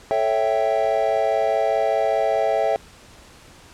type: chord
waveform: triangle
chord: A dominant seventh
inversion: none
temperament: equal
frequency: 440 / 554.4 / 659.3 / 784 Hz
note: A4 / C#5 / E5 / G5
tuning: 0 / 0 / 0 / 0 cents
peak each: -24 / -22 / -19 / -22 dBFS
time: 0.11-2.76 s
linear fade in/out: 0 ms
effects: pink hiss -47 dBFS RMS until 3.73 s + low-pass 9000 Hz 12 dB/octave